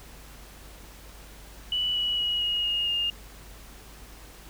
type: tone with pitch steps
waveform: sine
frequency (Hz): 2960 / 2933 / 2906 / 2879 / 2853 / 2826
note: F#7 / F#7 / F#7 / F#7 / F7 / F7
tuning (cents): 0 / -16 / -32 / -48 / +36 / +20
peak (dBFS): -24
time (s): 1.72-3.1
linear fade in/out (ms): 2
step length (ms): 230
effects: added 50 Hz sine -47 dBFS peak until 4.49 s + pink hiss -49 dBFS RMS until 4.49 s